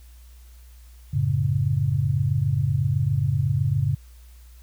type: chord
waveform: sine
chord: F# minor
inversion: none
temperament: just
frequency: 92.5 / 111 / 138.75 Hz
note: F#2 / A2 / C#3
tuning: 0 / +16 / +2 cents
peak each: -26 / -24 / -22 dBFS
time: 1.13-3.95 s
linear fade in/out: 10 ms
effects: added 60 Hz sine -44 dBFS peak until 4.62 s + white hiss -58 dBFS RMS until 4.62 s